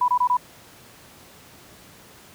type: tone bursts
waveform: sine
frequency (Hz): 987.8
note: B5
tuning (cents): 0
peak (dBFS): -16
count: 4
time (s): 0.01-0.37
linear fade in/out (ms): 5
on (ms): 72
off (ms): 24
effects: pink hiss -48 dBFS RMS until 2.34 s + high-pass 80 Hz 12 dB/octave